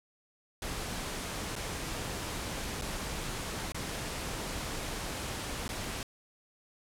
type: noise with dropouts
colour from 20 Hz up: pink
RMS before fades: -37 dBFS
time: 0.62-6.03 s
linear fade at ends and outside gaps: 2 ms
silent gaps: 1.555-1.562 / 2.814-2.82 / 3.721-3.745 / 5.68-5.69 s
effects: low-pass 11000 Hz 12 dB/octave